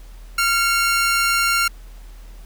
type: tone pair together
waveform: sawtooth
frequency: 1383 / 2195 Hz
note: F6 / C#7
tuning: -17 / -18 cents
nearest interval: minor sixth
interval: 799 cents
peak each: -13 / -21 dBFS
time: 0.38-1.68 s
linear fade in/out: 5 ms
effects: added 40 Hz sine -36 dBFS peak until 2.45 s + pink hiss -51 dBFS RMS until 2.45 s